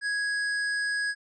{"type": "tone with hard clipping", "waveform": "sine", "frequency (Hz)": 1661.2, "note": "G#6", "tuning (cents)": 0, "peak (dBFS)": -28, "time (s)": [0.01, 1.15], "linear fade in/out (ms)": 50, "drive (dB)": 12, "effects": ["resampled to 22050 Hz"]}